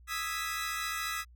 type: chord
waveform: sawtooth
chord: E major seventh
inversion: third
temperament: equal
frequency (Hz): 1244.5 / 1318.5 / 1661.2 / 1975.5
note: D#6 / E6 / G#6 / B6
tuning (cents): 0 / 0 / 0 / 0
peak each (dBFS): -35 / -35 / -38 / -34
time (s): 0.07-1.25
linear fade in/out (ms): 50
effects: added 60 Hz sine -53 dBFS peak until 1.35 s